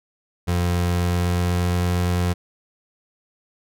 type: tone with pitch glide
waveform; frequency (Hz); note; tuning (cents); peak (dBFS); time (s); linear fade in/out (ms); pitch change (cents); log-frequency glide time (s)
30% pulse; 87.8 to 88.82; F2 to F2; +10 to +30; -16; 0.47-2.34; 20; +20; 0.8-1.81
effects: none